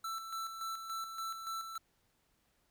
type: tone with tremolo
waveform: square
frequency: 1331 Hz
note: E6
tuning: 16 cents sharp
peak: -38 dBFS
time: 0.04-1.78 s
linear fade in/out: 5 ms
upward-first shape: square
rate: 3.5 Hz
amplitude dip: 50%
effects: pink hiss -75 dBFS RMS until 2.7 s